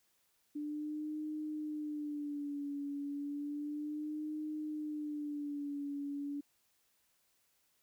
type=tone with vibrato; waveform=sine; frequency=294.9 Hz; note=D4; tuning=7 cents sharp; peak=-37 dBFS; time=0.55-6.41 s; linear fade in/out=10 ms; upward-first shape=sine; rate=0.32 Hz; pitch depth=64 cents each way; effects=white hiss -75 dBFS RMS until 7.82 s